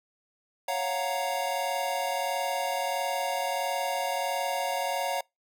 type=chord; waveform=square; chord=Gb major seventh; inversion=second; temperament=equal; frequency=554.4 / 698.5 / 740 / 932.3 Hz; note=Db5 / F5 / Gb5 / Bb5; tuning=0 / 0 / 0 / 0 cents; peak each=-34 dBFS; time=0.68-5.21 s; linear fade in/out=5 ms; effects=noise-tail reverb RT60 0.2 s tail -26 dB re dry